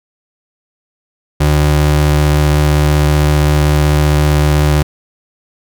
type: ring-modulated tone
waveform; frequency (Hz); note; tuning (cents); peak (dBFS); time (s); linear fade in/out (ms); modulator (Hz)
square; 110.7; A2; +11; -6; 1.4-4.83; 10; 37.8
effects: none